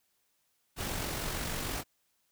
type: noise with amplitude modulation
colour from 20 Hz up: pink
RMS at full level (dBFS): -34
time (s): 0.76-1.84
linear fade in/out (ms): 50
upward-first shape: sine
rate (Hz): 46.3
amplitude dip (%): 35
effects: white hiss -75 dBFS RMS until 2.31 s